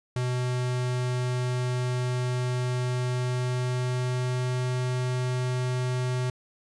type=tone with pitch glide; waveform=square; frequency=125.1 to 126.12 Hz; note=B2 to B2; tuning=+23 to +37 cents; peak=-26 dBFS; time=0.16-6.3 s; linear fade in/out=2 ms; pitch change=+14 cents; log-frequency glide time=3.08-4.7 s; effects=resampled to 22050 Hz + 10-bit